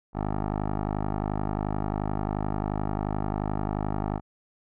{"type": "tone with low-pass filter", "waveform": "10% pulse", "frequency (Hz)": 51.4, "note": "G#1", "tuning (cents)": -17, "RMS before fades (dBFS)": -29, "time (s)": [0.13, 4.21], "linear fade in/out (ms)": 50, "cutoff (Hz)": 970, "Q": 2.1, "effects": []}